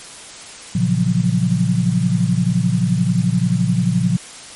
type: chord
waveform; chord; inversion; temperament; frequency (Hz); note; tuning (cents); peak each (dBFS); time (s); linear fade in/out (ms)
sine; Gb major seventh; first; equal with one note detuned; 116.54 / 138.59 / 173.51 / 185; Bb2 / Db3 / F3 / Gb3; 0 / 0 / -11 / 0; -20 / -21 / -17 / -20; 0.75-4.17; 5
effects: white hiss -36 dBFS RMS until 4.55 s + MP3 48 kbps